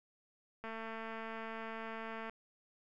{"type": "click train", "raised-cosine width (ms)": 0.5, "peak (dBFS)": -30, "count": 372, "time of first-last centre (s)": [0.64, 2.296], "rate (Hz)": 224, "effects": []}